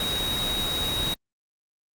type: tone in noise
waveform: sine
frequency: 3800 Hz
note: A#7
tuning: 33 cents sharp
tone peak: -26 dBFS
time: 0-1.14 s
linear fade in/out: 2 ms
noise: pink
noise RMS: -30 dBFS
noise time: 0-1.14 s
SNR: +1 dB
effects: Opus 32 kbps